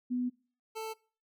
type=tone pair in turn; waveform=sine / 25% pulse; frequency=248 / 441.9 Hz; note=B3 / A4; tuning=+7 / +7 cents; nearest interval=minor seventh; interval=1000 cents; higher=second; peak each=-29 / -33 dBFS; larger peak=first; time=0.1-0.3 / 0.75-0.94 s; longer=first; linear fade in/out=20 ms; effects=noise-tail reverb RT60 0.4 s tail -22 dB re dry